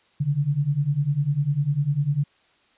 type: beating tone pair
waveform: sine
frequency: 137.9 / 147.9 Hz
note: C#3 / D3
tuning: -9 / +13 cents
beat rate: 10 Hz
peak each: -24 / -22 dBFS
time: 0.2-2.24 s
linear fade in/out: 10 ms
effects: white hiss -61 dBFS RMS until 2.77 s + resampled to 8000 Hz